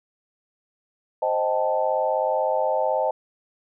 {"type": "chord", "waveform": "sine", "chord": "A half-diminished seventh", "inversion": "first", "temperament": "equal", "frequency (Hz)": [523.3, 622.3, 784, 880], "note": ["C5", "Eb5", "G5", "A5"], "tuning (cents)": [0, 0, 0, 0], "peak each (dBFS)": [-25, -24, -28, -26], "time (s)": [1.22, 3.11], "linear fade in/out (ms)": 5, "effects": []}